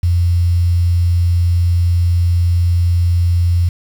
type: tone with quantisation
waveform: sine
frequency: 87 Hz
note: F2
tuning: 6 cents flat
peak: -10 dBFS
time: 0.03-3.69 s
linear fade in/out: 5 ms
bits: 6
effects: none